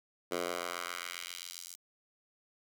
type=tone with high-pass filter sweep; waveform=10% pulse; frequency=87.5 Hz; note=F2; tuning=4 cents sharp; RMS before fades=-40 dBFS; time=0.31-1.76 s; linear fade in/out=10 ms; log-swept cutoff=400 to 6800 Hz; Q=1.1; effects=none